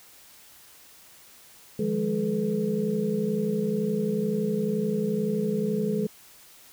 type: tone cluster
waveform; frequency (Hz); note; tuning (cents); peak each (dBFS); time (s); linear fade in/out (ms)
sine; 156 / 176 / 207.6 / 428.2 / 490.3; D#3 / F3 / G#3 / A4 / B4; +5 / +14 / 0 / -47 / -13; -35 / -32 / -27 / -28 / -35; 1.79-6.07; 5
effects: white hiss -52 dBFS RMS until 6.72 s